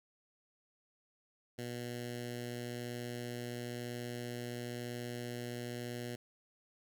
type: tone with notch filter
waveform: 10% pulse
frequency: 121 Hz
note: B2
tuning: 35 cents flat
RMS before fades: -42 dBFS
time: 1.58-6.16 s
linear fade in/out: 10 ms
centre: 960 Hz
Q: 1
effects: none